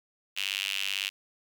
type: tone with high-pass filter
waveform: sawtooth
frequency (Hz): 98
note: G2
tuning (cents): 0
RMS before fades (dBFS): -32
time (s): 0.36-1.1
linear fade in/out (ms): 20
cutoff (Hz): 2800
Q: 5.2
effects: none